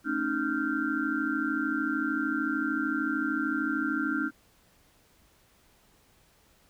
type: tone cluster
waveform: sine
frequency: 221.7 / 275 / 308.3 / 1391 / 1553 Hz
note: A3 / C#4 / D#4 / F6 / G6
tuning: +13 / -14 / -16 / -7 / -17 cents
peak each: -37 / -32 / -31 / -32 / -35 dBFS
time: 0.04-4.31 s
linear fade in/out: 50 ms
effects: pink hiss -63 dBFS RMS until 6.69 s